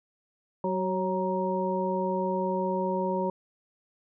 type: harmonic tone with a mistuned harmonic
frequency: 187.6 Hz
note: F#3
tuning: 24 cents sharp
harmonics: 1 / 2 / 3 / 5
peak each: -31 / -31 / -31 / -31 dBFS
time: 0.64-3.3 s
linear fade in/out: 2 ms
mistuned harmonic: 3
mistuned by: -39 cents
effects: none